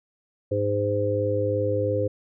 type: harmonic tone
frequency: 102.9 Hz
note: G#2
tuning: 16 cents flat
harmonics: 1 / 3 / 4 / 5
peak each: -27 / -31 / -29 / -24 dBFS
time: 0.51-2.08 s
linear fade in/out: 10 ms
effects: none